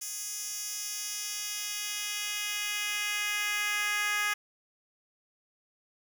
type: tone with high-pass filter sweep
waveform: 10% pulse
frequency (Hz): 415.3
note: G#4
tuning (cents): 0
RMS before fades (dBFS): -33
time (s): 0.01-4.34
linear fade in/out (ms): 10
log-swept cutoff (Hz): 6900 to 1600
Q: 1.3
effects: none